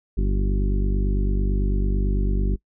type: harmonic tone with a mistuned harmonic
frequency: 49 Hz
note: G1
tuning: in tune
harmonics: 1 / 2 / 3 / 4 / 5 / 6 / 7 / 8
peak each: -19 / -30 / -33 / -30 / -36 / -36 / -39 / -35 dBFS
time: 0.17-2.56 s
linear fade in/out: 10 ms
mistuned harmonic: 8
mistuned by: -41 cents
effects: noise-tail reverb RT60 0.1 s tail -22 dB re dry